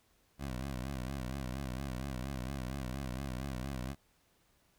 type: tone with vibrato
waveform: 15% pulse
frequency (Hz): 65.5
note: C2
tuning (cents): +2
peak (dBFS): -31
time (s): 0.38-3.96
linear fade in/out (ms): 50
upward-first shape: sine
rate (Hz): 4.3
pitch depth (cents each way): 120
effects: pink hiss -71 dBFS RMS until 4.78 s